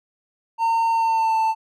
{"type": "tone with pitch glide", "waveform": "triangle", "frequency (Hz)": [912, 888.1], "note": ["A#5", "A5"], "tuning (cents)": [-38, 16], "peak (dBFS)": -15, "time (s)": [0.58, 1.55], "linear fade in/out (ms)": 50, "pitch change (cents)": -46, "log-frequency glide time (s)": [0.92, 1.38], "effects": []}